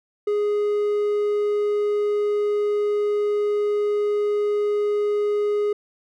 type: tone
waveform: triangle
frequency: 414.9 Hz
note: G#4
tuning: 2 cents flat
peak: -17 dBFS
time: 0.27-5.73 s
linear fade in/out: 5 ms
effects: none